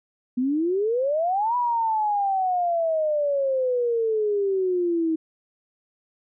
sine exponential two-way sweep, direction up then down, 242.8 to 987.8 to 316.5 Hz, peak -20 dBFS, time 0.37-5.16 s, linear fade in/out 10 ms, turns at 1.56 s, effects none

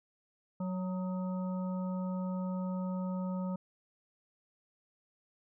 harmonic tone with a mistuned harmonic, 185 Hz, F#3, in tune, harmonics 1 / 3 / 5 / 7, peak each -33 / -43 / -47 / -50 dBFS, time 0.6-3.56 s, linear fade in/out 5 ms, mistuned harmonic 7, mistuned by -48 cents, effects none

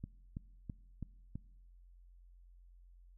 click train, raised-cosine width 5 ms, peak -29 dBFS, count 5, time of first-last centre 0.04-1.356 s, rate 3.04 Hz, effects noise-tail reverb RT60 1.0 s tail -23 dB re dry + added 44 Hz sine -57 dBFS peak until 3.17 s

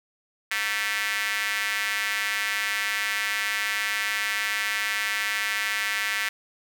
square tone with high-pass filter, 103.3 Hz, G#2, 9 cents flat, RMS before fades -27 dBFS, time 0.51-6.29 s, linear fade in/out 5 ms, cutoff 1900 Hz, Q 3, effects none

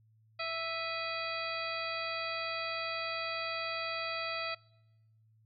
harmonic tone with a mistuned harmonic, 659.3 Hz, E5, in tune, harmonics 1 / 2 / 3 / 4 / 5 / 6 / 7, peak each -40 / -40 / -43 / -40 / -48 / -45 / -43 dBFS, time 0.39-4.55 s, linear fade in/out 10 ms, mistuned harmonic 4, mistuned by -100 cents, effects noise-tail reverb RT60 1.0 s tail -26 dB re dry + added 110 Hz sine -63 dBFS peak until 5.45 s

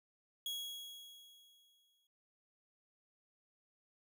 40% pulse tone with exponential decay, 3322 Hz, G#7, in tune, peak -37 dBFS, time 0.46-2.07 s, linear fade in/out 2 ms, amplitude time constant 350 ms, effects none

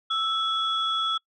sine tone pair together, 1318.5 / 3372 Hz, E6 / G#7, 0 / +26 cents, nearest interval octave + major third, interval 1626 cents, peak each -25 dBFS, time 0.1-1.18 s, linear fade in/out 10 ms, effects noise-tail reverb RT60 0.1 s tail -26 dB re dry + tanh soft clip ceiling -16 dBFS

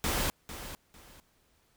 pink noise with echo, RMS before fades -30 dBFS, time 0.04-0.3 s, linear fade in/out 0 ms, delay 450 ms, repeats 2, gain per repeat -12 dB, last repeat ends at 1.2 s, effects pink hiss -69 dBFS RMS until 1.76 s

